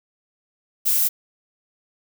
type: noise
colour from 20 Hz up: violet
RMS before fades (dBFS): -19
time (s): 0.85-1.09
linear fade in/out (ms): 20
effects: none